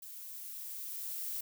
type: noise with level ramp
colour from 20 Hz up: violet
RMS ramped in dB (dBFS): -48 to -38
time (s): 0.02-1.41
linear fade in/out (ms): 5
effects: none